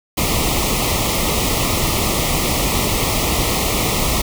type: band-stop noise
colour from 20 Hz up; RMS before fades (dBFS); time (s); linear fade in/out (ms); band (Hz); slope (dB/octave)
pink; -18; 0.17-4.22; 10; 1300 to 1900; 96
effects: none